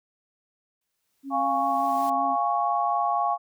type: noise with exponential growth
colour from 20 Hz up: white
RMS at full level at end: -43 dBFS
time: 0.81-2.1 s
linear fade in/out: 5 ms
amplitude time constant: 280 ms
type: tone with vibrato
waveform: sine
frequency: 270.3 Hz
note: C#4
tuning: 44 cents flat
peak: -32 dBFS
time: 1.23-2.37 s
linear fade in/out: 50 ms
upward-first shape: sine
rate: 5.2 Hz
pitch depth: 27 cents each way
type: chord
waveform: sine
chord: Db major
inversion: first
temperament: equal with one note detuned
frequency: 698.5 / 822.5 / 1108.7 Hz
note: F5 / Ab5 / Db6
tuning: 0 / -17 / 0 cents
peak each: -26 dBFS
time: 1.3-3.38 s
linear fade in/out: 50 ms
effects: none